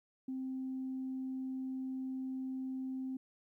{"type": "tone", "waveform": "sine", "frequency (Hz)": 261.6, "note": "C4", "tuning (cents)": 0, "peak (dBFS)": -36, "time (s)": [0.28, 3.17], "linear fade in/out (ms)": 5, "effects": ["tanh soft clip ceiling -32 dBFS", "13-bit"]}